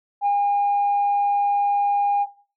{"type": "tone", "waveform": "sine", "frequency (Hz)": 811, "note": "G#5", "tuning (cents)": -41, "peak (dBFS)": -15, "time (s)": [0.21, 2.27], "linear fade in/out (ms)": 50, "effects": ["noise-tail reverb RT60 0.4 s tail -17 dB re dry", "tanh soft clip ceiling -14 dBFS"]}